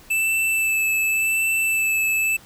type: tone with vibrato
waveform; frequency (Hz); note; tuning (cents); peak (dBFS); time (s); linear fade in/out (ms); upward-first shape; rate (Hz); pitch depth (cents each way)
square; 2637; E7; 0; -19; 0.1-2.37; 10; sine; 0.89; 16
effects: pink hiss -48 dBFS RMS until 2.45 s